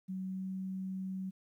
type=tone with pitch glide; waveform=sine; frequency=188 to 189.09 Hz; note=F#3 to F#3; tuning=+28 to +38 cents; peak=-36 dBFS; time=0.08-1.31 s; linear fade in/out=20 ms; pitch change=+10 cents; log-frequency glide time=0.23-0.46 s; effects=12-bit